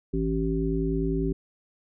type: harmonic tone with a mistuned harmonic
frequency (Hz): 55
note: A1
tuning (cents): 0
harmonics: 1 / 3 / 5 / 7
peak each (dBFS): -29 / -29 / -29 / -29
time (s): 0.13-1.33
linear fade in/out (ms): 10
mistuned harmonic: 1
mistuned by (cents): -110
effects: none